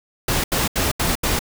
pink noise bursts, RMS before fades -20 dBFS, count 5, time 0.28-1.392 s, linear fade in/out 5 ms, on 160 ms, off 78 ms, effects none

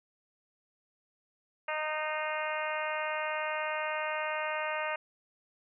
harmonic tone with a mistuned harmonic, 308.3 Hz, D#4, 16 cents flat, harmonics 2 / 3 / 4 / 5 / 6 / 7 / 8 / 9, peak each -36 / -38 / -39 / -40 / -41 / -41 / -42 / -43 dBFS, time 1.68-4.96 s, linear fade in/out 5 ms, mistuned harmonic 7, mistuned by -24 cents, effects none

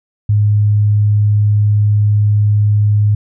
sine tone, 104.4 Hz, G#2, 10 cents sharp, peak -8 dBFS, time 0.29-3.15 s, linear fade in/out 5 ms, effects none

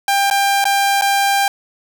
sawtooth tone with dropouts, 795 Hz, G5, 24 cents sharp, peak -9 dBFS, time 0.08-1.48 s, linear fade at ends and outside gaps 2 ms, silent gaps 0.301-0.31 / 0.642-0.653 / 1.012-1.02 s, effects none

